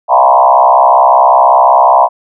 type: tone with frequency modulation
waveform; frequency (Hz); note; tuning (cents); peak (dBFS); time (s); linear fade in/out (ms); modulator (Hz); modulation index
sine; 833; G#5; +5; -3; 0.08-2.09; 50; 65.3; 3.1
effects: none